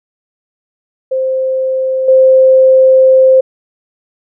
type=tone with level steps; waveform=sine; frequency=523.3 Hz; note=C5; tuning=in tune; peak=-11 / -3 dBFS; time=1.11-3.41 s; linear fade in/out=10 ms; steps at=2.08 s; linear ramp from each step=5 ms; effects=none